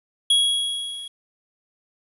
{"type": "tone with level ramp", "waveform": "square", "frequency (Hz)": 3322, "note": "G#7", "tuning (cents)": 0, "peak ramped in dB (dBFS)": [-14, -34], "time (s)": [0.3, 1.08], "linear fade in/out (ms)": 5, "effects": ["resampled to 24000 Hz", "9-bit"]}